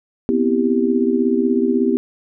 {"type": "chord", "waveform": "sine", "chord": "C major seventh", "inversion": "third", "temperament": "just", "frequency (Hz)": [245.3, 261.6, 327, 392.4], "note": ["B3", "C4", "E4", "G4"], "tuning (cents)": [-12, 0, -14, 2], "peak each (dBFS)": [-18, -21, -21, -19], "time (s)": [0.29, 1.97], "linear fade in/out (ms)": 0, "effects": []}